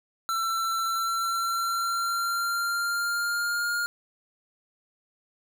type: tone with pitch glide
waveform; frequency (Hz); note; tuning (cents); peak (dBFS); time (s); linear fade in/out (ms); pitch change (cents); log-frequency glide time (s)
square; 1343 to 1414.7; E6 to F6; +32 to +22; -26; 0.29-3.86; 0; +90; 0.83-3.7
effects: none